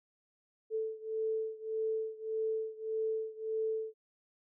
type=beating tone pair; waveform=sine; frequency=440 / 441.7 Hz; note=A4 / A4; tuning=0 / +7 cents; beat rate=1.7 Hz; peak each=-35 / -37 dBFS; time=0.7-3.94 s; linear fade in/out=50 ms; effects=none